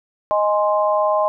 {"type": "chord", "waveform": "sine", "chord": "Ab major", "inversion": "second", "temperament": "equal", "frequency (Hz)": [622.3, 830.6, 1046.5], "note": ["Eb5", "Ab5", "C6"], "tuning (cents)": [0, 0, 0], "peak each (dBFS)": [-17, -22, -20], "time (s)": [0.31, 1.28], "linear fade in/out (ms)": 0, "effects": []}